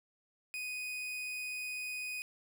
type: tone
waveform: 40% pulse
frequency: 2492 Hz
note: D#7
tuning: 2 cents sharp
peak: -37 dBFS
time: 0.54-2.22 s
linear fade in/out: 0 ms
effects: none